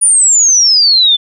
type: exponential sweep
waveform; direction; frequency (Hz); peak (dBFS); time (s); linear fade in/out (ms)
sine; down; 9710 to 3467; -5; 0.01-1.17; 20
effects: none